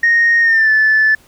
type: tone with pitch glide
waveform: sine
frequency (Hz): 1860 to 1745.5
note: A#6 to A6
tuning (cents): -4 to -14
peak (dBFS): -7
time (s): 0.03-1.15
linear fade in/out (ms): 5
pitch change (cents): -110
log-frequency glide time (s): 0.41-0.71
effects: tanh soft clip ceiling -5 dBFS + pink hiss -49 dBFS RMS until 1.27 s